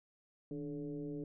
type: tone with frequency modulation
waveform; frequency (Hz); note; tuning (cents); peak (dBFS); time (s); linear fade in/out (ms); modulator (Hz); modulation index
sine; 292.9; D4; -5; -39; 0.51-1.24; 2; 138; 1.1
effects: none